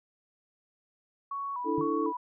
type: tone with vibrato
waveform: sine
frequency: 1046.5 Hz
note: C6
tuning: in tune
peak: -32 dBFS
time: 1.31-2.17 s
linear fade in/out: 5 ms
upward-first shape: square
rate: 2 Hz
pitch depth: 110 cents each way
type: chord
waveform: sine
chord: D suspended second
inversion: none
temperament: equal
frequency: 293.7 / 329.6 / 440 Hz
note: D4 / E4 / A4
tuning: 0 / 0 / 0 cents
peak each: -32 / -31 / -31 dBFS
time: 1.64-2.13 s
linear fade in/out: 50 ms
type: tone with exponential decay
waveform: sine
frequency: 153.1 Hz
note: D#3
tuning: 28 cents flat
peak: -31 dBFS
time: 1.78-1.94 s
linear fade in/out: 0 ms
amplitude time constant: 33 ms
effects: none